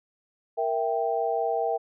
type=chord; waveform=sine; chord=E diminished; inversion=second; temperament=equal; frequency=466.2 / 659.3 / 784 Hz; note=Bb4 / E5 / G5; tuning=0 / 0 / 0 cents; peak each=-28 dBFS; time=0.57-1.78 s; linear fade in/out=20 ms; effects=none